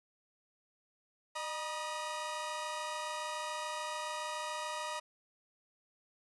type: tone cluster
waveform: sawtooth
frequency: 609 / 960 / 1245 Hz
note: D#5 / B5 / D#6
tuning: -37 / -49 / +1 cents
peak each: -39 / -36 / -40 dBFS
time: 1.35-5 s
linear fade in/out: 10 ms
effects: resampled to 24000 Hz + 11-bit

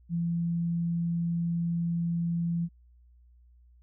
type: tone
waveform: sine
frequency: 169.5 Hz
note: E3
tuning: 49 cents sharp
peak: -26 dBFS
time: 0.09-2.69 s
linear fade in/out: 50 ms
effects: added 60 Hz sine -55 dBFS peak until 3.82 s

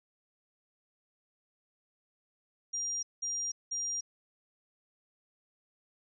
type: tone bursts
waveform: sine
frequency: 5700 Hz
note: F8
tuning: 34 cents sharp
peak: -32 dBFS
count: 3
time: 2.73-4.01 s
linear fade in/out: 10 ms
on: 300 ms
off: 190 ms
effects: none

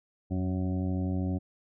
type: harmonic tone with a mistuned harmonic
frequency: 92.5 Hz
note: F#2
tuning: in tune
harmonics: 1 / 2 / 3 / 4 / 6 / 7 / 8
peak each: -30 / -32 / -34 / -43 / -45 / -48 / -48 dBFS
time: 0.3-1.39 s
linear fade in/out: 20 ms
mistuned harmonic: 1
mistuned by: -66 cents
effects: none

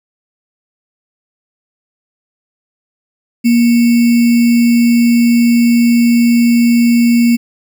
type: tone with sample-and-hold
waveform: sine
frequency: 236.1 Hz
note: A#3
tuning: 22 cents sharp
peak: -6 dBFS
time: 3.44-7.37 s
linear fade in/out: 20 ms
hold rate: 2450 Hz
effects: none

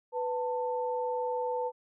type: tone pair together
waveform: sine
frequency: 496.4 / 889.6 Hz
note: B4 / A5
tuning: +9 / +19 cents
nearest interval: minor seventh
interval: 1010 cents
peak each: -31 / -33 dBFS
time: 0.12-1.72 s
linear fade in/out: 50 ms
effects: none

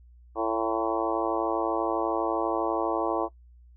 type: harmonic tone with a mistuned harmonic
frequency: 112.3 Hz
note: A2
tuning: 36 cents sharp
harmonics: 3 / 4 / 5 / 6 / 7 / 8 / 9 / 10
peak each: -30 / -31 / -32 / -33 / -33 / -34 / -35 / -35 dBFS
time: 0.35-3.29 s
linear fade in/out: 50 ms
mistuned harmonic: 7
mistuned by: -17 cents
effects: noise-tail reverb RT60 0.1 s tail -17 dB re dry + added 60 Hz sine -50 dBFS peak until 3.76 s

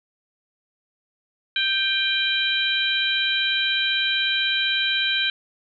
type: harmonic tone with a mistuned harmonic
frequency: 784 Hz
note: G5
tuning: in tune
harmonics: 2 / 3 / 4 / 5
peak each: -25 / -27 / -24 / -25 dBFS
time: 1.56-5.3 s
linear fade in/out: 2 ms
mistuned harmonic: 3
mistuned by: +31 cents
effects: none

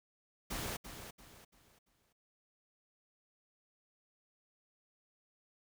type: noise with echo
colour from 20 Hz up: pink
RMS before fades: -40 dBFS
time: 0.5-0.77 s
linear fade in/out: 10 ms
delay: 340 ms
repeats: 4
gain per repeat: -9 dB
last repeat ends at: 2.13 s
effects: none

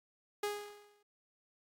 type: tone with exponential decay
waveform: sawtooth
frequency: 412.9 Hz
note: G#4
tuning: 10 cents flat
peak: -28 dBFS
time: 0.43-1.03 s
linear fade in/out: 5 ms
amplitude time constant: 130 ms
effects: AAC 64 kbps

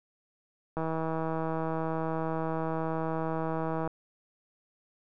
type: click train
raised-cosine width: 1 ms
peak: -19 dBFS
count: 501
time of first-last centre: 0.77-3.876 s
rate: 161 Hz
effects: none

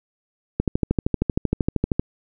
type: click train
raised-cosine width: 3 ms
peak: -6 dBFS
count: 19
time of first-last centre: 0.6-1.995 s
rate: 12.9 Hz
effects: none

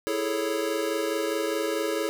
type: chord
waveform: square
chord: A major seventh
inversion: second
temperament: equal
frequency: 329.6 / 415.3 / 440 / 554.4 Hz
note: E4 / G#4 / A4 / C#5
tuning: 0 / 0 / 0 / 0 cents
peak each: -32 dBFS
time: 0.07-2.09 s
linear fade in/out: 0 ms
effects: none

